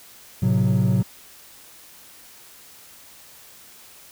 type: chord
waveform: triangle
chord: F# diminished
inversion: first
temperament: equal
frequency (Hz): 110 / 130.81 / 185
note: A2 / C3 / F#3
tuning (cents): 0 / 0 / 0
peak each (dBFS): -18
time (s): 0.42-1.03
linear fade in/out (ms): 10
effects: tanh soft clip ceiling -10 dBFS + white hiss -47 dBFS RMS until 4.11 s